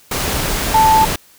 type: tone in noise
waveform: sine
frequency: 880 Hz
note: A5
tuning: in tune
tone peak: -8 dBFS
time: 0.74-1.05 s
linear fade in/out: 5 ms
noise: pink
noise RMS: -19 dBFS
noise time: 0.11-1.16 s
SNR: +8 dB
effects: white hiss -48 dBFS RMS until 1.38 s